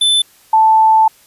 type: tone pair in turn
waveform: square / sine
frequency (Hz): 3520 / 880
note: A7 / A5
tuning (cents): 0 / 0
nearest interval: 2 octaves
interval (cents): 2400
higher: first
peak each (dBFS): -10 / -6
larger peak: second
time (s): 0.01-0.22 / 0.53-1.08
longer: second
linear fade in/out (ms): 5
effects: white hiss -48 dBFS RMS until 1.26 s + resampled to 32000 Hz